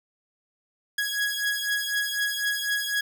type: beating tone pair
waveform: sawtooth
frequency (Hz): 1661.2 / 1665.2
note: G#6 / G#6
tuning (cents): 0 / +4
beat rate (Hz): 4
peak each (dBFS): -24 / -25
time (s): 0.98-3.01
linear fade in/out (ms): 5
effects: none